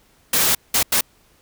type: noise bursts at uneven times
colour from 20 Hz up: white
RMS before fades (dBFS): -17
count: 3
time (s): 0.33-0.55 / 0.74-0.83 / 0.92-1.01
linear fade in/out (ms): 5
effects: pink hiss -57 dBFS RMS until 1.41 s